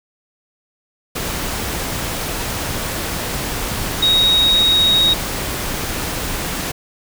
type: tone in noise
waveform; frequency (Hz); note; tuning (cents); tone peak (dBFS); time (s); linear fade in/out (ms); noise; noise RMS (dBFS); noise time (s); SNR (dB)
sine; 3776; A#7; +22; -11; 4.02-5.14; 10; pink; -23; 1.15-6.72; +9
effects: none